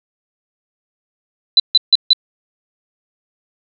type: tone bursts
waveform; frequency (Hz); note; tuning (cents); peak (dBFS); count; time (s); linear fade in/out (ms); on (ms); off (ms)
sine; 4000; B7; +21; -5; 4; 1.57-2.132; 2; 28; 150
effects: none